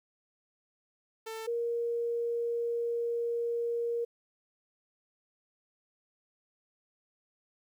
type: tone pair in turn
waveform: sawtooth / sine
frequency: 445.4 / 469.7 Hz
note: A4 / A#4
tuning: +21 / +13 cents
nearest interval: minor second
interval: 92 cents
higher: second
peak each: -34 / -29 dBFS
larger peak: second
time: 1.26-1.47 / 1.47-4.05 s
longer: second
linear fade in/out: 10 ms
effects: 11-bit